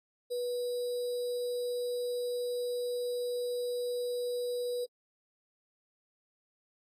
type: tone with sample-and-hold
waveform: sine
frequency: 489 Hz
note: B4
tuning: 17 cents flat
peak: -31 dBFS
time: 0.3-4.86 s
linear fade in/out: 20 ms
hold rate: 4410 Hz
effects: AAC 48 kbps